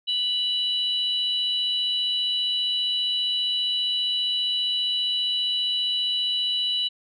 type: tone pair together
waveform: sine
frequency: 2960 / 3935 Hz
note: F#7 / B7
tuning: 0 / -7 cents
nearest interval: perfect fourth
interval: 493 cents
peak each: -23 / -26 dBFS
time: 0.07-6.89 s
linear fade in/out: 20 ms
effects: tanh soft clip ceiling -14 dBFS